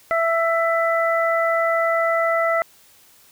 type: harmonic tone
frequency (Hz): 664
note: E5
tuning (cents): +12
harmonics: 1 / 2 / 3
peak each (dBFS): -19 / -22 / -24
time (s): 0.11-2.62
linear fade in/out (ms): 0
effects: white hiss -52 dBFS RMS until 3.31 s